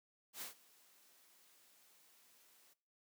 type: noise with ADSR envelope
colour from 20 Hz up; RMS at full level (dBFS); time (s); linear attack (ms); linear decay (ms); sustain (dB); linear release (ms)
white; -45; 0.33-2.74; 88; 120; -23; 13
effects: noise-tail reverb RT60 0.4 s tail -19 dB re dry + high-pass 200 Hz 12 dB/octave